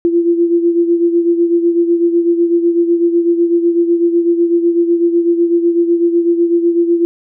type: beating tone pair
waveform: sine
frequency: 340.2 / 348.2 Hz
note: F4 / F4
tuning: -45 / -5 cents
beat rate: 8 Hz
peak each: -10 / -17 dBFS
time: 0.05-7.05 s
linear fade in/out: 0 ms
effects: none